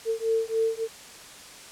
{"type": "beating tone pair", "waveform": "sine", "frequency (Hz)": [448, 451.5], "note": ["A4", "A4"], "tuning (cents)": [31, 45], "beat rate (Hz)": 3.5, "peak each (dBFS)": -26, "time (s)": [0.05, 0.88], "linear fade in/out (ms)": 50, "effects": ["white hiss -45 dBFS RMS until 1.71 s", "low-pass 9000 Hz 12 dB/octave"]}